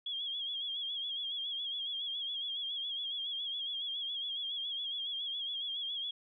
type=tone with vibrato; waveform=sine; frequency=3300 Hz; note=G#7; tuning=12 cents flat; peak=-35 dBFS; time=0.06-6.11 s; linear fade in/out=5 ms; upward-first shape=sine; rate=7.2 Hz; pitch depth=66 cents each way; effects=none